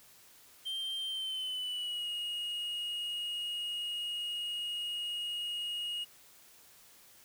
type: tone with pitch glide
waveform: triangle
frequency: 3153 to 2875 Hz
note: G7 to F7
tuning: +9 to +50 cents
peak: -33 dBFS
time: 0.65-6.05 s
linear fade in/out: 20 ms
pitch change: -159 cents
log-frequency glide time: 1.04-2.09 s
effects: white hiss -59 dBFS RMS until 7.24 s